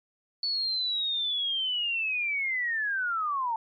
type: linear sweep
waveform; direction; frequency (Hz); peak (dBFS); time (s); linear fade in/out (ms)
sine; down; 4465 to 880; -26; 0.43-3.56; 2
effects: MP3 96 kbps